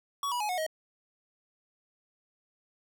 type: tone with pitch steps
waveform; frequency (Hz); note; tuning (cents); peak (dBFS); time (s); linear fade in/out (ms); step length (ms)
square; 1124 / 972.9 / 842 / 728.8 / 630.8; C#6 / B5 / G#5 / F#5 / D#5; +24 / -26 / +24 / -26 / +24; -30; 0.23-0.665; 2; 87
effects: 12-bit